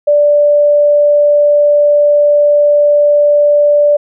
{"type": "tone", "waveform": "sine", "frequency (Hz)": 586, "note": "D5", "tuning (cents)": -4, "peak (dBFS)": -5, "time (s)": [0.07, 3.97], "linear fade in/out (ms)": 10, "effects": []}